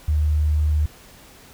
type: tone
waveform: sine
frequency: 75.8 Hz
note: D#2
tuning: 45 cents flat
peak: -16 dBFS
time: 0.08-0.86 s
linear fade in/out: 5 ms
effects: pink hiss -47 dBFS RMS until 1.53 s